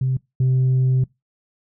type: tone pair in turn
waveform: sine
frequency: 130.3 / 129.4 Hz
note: C3 / C3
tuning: -7 / -19 cents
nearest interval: unison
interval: 12 cents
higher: first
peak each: -16 / -12 dBFS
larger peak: second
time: 0.01-0.17 / 0.4-1.04 s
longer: second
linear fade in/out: 5 ms
effects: noise-tail reverb RT60 0.2 s tail -24 dB re dry + tanh soft clip ceiling -13 dBFS